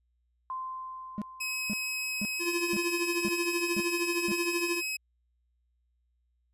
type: tone with exponential decay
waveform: sine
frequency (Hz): 1039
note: C6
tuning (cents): -12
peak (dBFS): -32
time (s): 0.5-3.26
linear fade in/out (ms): 1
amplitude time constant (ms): 600
type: tone bursts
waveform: triangle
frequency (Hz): 207.3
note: G#3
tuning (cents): -3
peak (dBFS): -28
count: 7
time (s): 1.18-4.319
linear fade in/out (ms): 0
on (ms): 37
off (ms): 480
type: tone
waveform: sawtooth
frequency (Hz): 2551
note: D#7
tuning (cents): +43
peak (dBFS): -28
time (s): 1.4-4.97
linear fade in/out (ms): 10
type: tone with tremolo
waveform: square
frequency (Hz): 344.6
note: F4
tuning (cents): -23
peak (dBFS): -27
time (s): 2.39-4.82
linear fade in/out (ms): 50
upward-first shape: triangle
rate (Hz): 13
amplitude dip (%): 80
effects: added 60 Hz sine -70 dBFS peak until 6.53 s + resampled to 32000 Hz